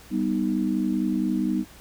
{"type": "chord", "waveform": "sine", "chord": "G augmented", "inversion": "none", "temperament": "equal", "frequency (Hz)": [196, 246.9, 311.1], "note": ["G3", "B3", "D#4"], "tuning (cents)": [0, 0, 0], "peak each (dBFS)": -26, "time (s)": [0.1, 1.65], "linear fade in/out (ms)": 50, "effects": ["added 60 Hz sine -51 dBFS peak until 1.8 s", "pink hiss -49 dBFS RMS until 1.8 s"]}